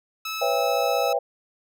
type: tone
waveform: 15% pulse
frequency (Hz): 1300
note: E6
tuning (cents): -24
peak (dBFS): -22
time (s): 0.25-1.13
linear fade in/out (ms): 5
type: chord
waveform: sine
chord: C# half-diminished seventh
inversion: third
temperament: just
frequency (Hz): 498.9 / 554.4 / 665.2 / 798.3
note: B4 / C#5 / E5 / G5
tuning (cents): +17 / 0 / +16 / +31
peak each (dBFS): -26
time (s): 0.41-1.19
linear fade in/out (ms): 10
effects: none